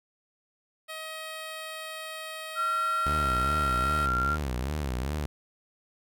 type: tone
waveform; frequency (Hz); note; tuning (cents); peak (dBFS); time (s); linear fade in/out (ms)
10% pulse; 633; D#5; +30; -28; 0.88-4.07; 20
type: tone with pitch glide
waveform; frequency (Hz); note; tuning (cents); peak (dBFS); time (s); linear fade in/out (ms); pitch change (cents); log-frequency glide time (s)
sine; 1368 to 1377.5; F6 to F6; -36 to -24; -25; 2.55-4.38; 50; +12; 3.85-4.22
type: tone with vibrato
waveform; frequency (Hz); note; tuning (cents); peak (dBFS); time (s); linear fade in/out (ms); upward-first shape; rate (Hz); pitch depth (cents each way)
sawtooth; 68.4; C#2; -23; -25; 3.06-5.26; 0; sine; 2.5; 200
effects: none